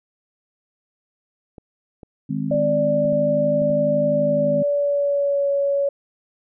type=clicks; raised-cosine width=2 ms; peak=-26 dBFS; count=8; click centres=1.582 / 2.032 / 2.508 / 2.545 / 3.052 / 3.129 / 3.619 / 3.703 s
type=chord; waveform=sine; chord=Ab major; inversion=second; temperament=just; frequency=155.74 / 207.7 / 259.6 Hz; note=Eb3 / Ab3 / C4; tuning=+2 / 0 / -13 cents; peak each=-26 dBFS; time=2.29-4.63 s; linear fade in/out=10 ms
type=tone with pitch glide; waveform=sine; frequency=587.3 to 561.4 Hz; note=D5 to C#5; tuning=0 to +22 cents; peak=-17 dBFS; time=2.51-5.89 s; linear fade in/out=5 ms; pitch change=-78 cents; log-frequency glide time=4.07-5.49 s
effects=none